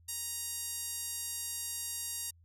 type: tone with band-pass filter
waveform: 5% pulse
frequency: 940 Hz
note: A#5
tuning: 14 cents sharp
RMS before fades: -39 dBFS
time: 0.08-2.31 s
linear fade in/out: 10 ms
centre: 10000 Hz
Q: 1
effects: added 84 Hz sine -59 dBFS peak until 2.44 s